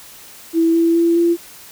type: tone with pitch steps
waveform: sine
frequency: 329.6 / 333.2 / 336.9 / 340.6 Hz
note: E4 / E4 / E4 / F4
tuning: 0 / +19 / +38 / -43 cents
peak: -11 dBFS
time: 0.53-1.37 s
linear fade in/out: 50 ms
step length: 210 ms
effects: white hiss -40 dBFS RMS until 1.71 s